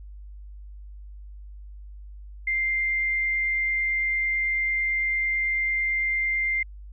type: tone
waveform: sine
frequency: 2097 Hz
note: C7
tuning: 3 cents sharp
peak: -22 dBFS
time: 2.47-6.63 s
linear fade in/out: 5 ms
effects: added 50 Hz sine -39 dBFS peak until 6.92 s